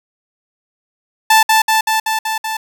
sawtooth tone with echo, 880 Hz, A5, in tune, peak -3 dBFS, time 1.3-1.43 s, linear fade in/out 5 ms, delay 190 ms, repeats 6, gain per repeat -2 dB, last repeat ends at 2.57 s, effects none

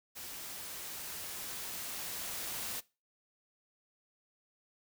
white noise with level ramp, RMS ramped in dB -45 to -39 dBFS, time 0.15-2.81 s, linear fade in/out 20 ms, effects noise-tail reverb RT60 0.3 s tail -22 dB re dry

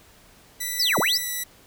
5% pulse tone with pitch glide, 1975.5 to 1958.5 Hz, B6 to B6, 0 to -15 cents, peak -17 dBFS, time 0.6-1.44 s, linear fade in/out 10 ms, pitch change -15 cents, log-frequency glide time 1.16-1.31 s
sine linear two-way sweep, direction down then up, 5630 to 123.47 to 5630 Hz, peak -19 dBFS, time 0.79-1.18 s, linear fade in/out 10 ms, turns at 0.99 s
effects pink hiss -53 dBFS RMS until 1.66 s

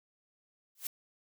blue noise with exponential growth, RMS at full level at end -32 dBFS, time 0.75-0.87 s, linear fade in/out 2 ms, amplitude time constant 24 ms, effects none

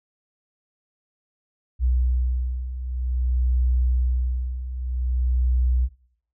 sine beating tone pair, 61.9 / 62.42 Hz, B1 / B1, +5 / +19 cents, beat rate 0.52 Hz, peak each -26 / -21 dBFS, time 1.79-5.89 s, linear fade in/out 50 ms, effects noise-tail reverb RT60 0.6 s tail -18 dB re dry

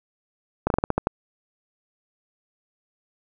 slowing click train, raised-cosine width 1 ms, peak -6 dBFS, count 8, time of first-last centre 0.67-1.071 s, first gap 32 ms, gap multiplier 1.19, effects none

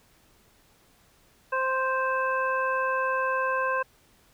harmonic tone, 523.3 Hz, C5, in tune, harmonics 1 / 2 / 3 / 5, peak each -29 / -27 / -29 / -38 dBFS, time 1.52-3.83 s, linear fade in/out 10 ms, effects pink hiss -61 dBFS RMS until 4.33 s

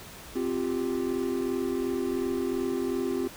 triangle chord, C suspended fourth, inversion none, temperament equal, 261.6 / 349.2 / 392 Hz, C4 / F4 / G4, 0 / 0 / 0 cents, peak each -29 dBFS, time 0.35-3.28 s, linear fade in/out 10 ms, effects pink hiss -45 dBFS RMS until 3.36 s

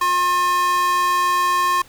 square tone with high-pass filter, 357.3 Hz, F4, 40 cents sharp, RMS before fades -18 dBFS, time 0.01-1.82 s, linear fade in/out 5 ms, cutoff 1100 Hz, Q 3.2, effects pink hiss -48 dBFS RMS until 1.88 s

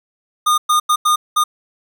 square tone bursts at uneven times, 1221 Hz, D#6, 33 cents flat, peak -12 dBFS, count 5, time 0.46-0.58 / 0.69-0.8 / 0.89-0.96 / 1.05-1.16 / 1.36-1.44 s, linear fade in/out 10 ms, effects none

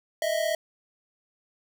square tone pair together, 622.3 / 659.3 Hz, D#5 / E5, 0 / 0 cents, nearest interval minor second, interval 100 cents, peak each -28 dBFS, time 0.22-0.55 s, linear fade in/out 2 ms, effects none

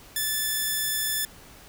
5% pulse tone, 1746 Hz, A6, 14 cents flat, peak -14 dBFS, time 0.16-1.25 s, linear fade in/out 2 ms, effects pink hiss -49 dBFS RMS until 1.68 s

